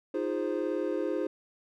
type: chord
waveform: triangle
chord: F minor seventh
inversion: third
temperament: equal with one note detuned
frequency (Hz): 311.1 / 349.2 / 411.5 / 523.3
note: Eb4 / F4 / Ab4 / C5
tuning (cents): 0 / 0 / -16 / 0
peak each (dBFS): -32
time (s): 0.14-1.27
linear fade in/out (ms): 5
effects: none